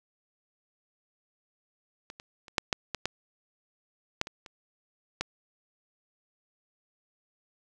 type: clicks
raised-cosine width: 0.2 ms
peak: -24 / -27 / -30 / -6 / -8 / -14 / -11 / -9 / -22 / -28 / -12 dBFS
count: 11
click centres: 2.101 / 2.199 / 2.482 / 2.582 / 2.728 / 2.947 / 3.056 / 4.214 / 4.271 / 4.462 / 5.21 s
effects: none